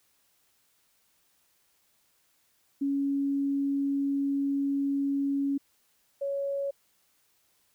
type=tone pair in turn; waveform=sine; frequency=278.6 / 557.2 Hz; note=C#4 / C#5; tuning=+9 / +9 cents; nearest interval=octave; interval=1200 cents; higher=second; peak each=-25 / -28 dBFS; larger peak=first; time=2.81-5.58 / 6.21-6.71 s; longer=first; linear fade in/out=10 ms; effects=white hiss -69 dBFS RMS until 7.74 s